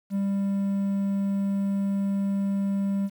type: tone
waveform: triangle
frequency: 197.8 Hz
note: G3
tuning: 16 cents sharp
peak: -21 dBFS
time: 0.1-3.1 s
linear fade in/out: 50 ms
effects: 9-bit